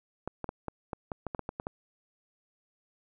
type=clicks; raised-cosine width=1 ms; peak=-20 dBFS; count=12; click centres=0.276 / 0.443 / 0.491 / 0.683 / 0.932 / 1.118 / 1.267 / 1.348 / 1.393 / 1.491 / 1.599 / 1.669 s; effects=none